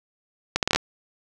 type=accelerating click train; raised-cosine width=0.2 ms; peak=-3 dBFS; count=7; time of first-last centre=0.56-0.76 s; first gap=68 ms; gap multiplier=0.7; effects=none